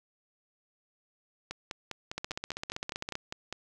two click trains, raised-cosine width 0.2 ms, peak -17 / -19 dBFS, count 16 / 11, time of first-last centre 2.18-3.154 / 1.51-3.526 s, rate 15.4 / 4.96 Hz, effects none

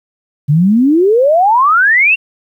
sine exponential sweep, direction up, 138.59 to 2793 Hz, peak -6 dBFS, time 0.48-2.16 s, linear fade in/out 20 ms, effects 8-bit

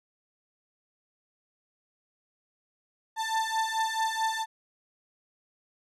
35% pulse beating tone pair, 886 / 890.6 Hz, A5 / A5, +12 / +21 cents, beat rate 4.6 Hz, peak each -28 dBFS, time 3.16-4.46 s, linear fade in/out 50 ms, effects low-pass 9000 Hz 12 dB/octave

